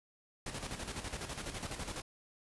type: noise with tremolo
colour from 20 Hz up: pink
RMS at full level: -40 dBFS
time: 0.46-2.02 s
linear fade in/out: 5 ms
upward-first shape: square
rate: 12 Hz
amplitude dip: 55%
effects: resampled to 24000 Hz